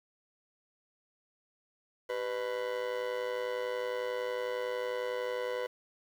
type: tone with amplitude modulation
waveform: 40% pulse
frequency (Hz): 497.1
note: B4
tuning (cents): +11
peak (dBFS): -28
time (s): 2.09-5.67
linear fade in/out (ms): 10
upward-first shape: sine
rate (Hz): 111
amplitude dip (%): 80
effects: low-pass 3000 Hz 12 dB/octave + 9-bit